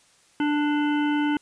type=harmonic tone with a mistuned harmonic; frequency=295.2 Hz; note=D4; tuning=9 cents sharp; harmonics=1 / 3 / 5 / 7 / 9 / 10; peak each=-21 / -30 / -32 / -38 / -41 / -39 dBFS; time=0.4-1.37 s; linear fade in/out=2 ms; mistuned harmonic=10; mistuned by=+44 cents; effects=white hiss -59 dBFS RMS until 1.41 s + resampled to 22050 Hz

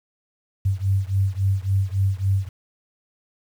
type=beating tone pair; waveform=sine; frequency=95.6 / 99.2 Hz; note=G2 / G2; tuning=-43 / +21 cents; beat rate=3.6 Hz; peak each=-21 / -22 dBFS; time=0.65-2.49 s; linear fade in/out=10 ms; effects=8-bit

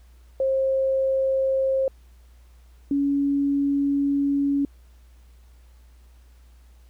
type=tone pair in turn; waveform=sine; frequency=533 / 281.3 Hz; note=C5 / C#4; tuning=+32 / +26 cents; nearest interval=major seventh; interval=1106 cents; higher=first; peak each=-19 dBFS; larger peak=neither; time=0.4-1.88 / 2.91-4.65 s; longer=second; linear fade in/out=2 ms; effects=added 60 Hz sine -48 dBFS peak until 6.89 s + pink hiss -63 dBFS RMS until 6.89 s

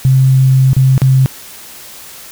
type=tone with dropouts; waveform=sine; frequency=132 Hz; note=C3; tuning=16 cents sharp; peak=-5 dBFS; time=0.05-1.26 s; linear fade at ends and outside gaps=0 ms; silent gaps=0.732-0.766 / 0.979-1.018 s; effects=white hiss -33 dBFS RMS until 2.31 s

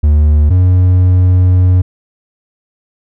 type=tone pair in turn; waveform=triangle; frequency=74.8 / 91.28 Hz; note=D2 / F#2; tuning=+32 / -23 cents; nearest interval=minor third; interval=345 cents; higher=second; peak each=-3 dBFS; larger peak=neither; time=0.03-0.5 / 0.5-1.82 s; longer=second; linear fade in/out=10 ms; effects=none

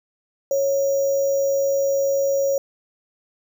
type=tone with sample-and-hold; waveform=sine; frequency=551 Hz; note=C#5; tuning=11 cents flat; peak=-17 dBFS; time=0.51-2.58 s; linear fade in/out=2 ms; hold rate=6300 Hz; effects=none

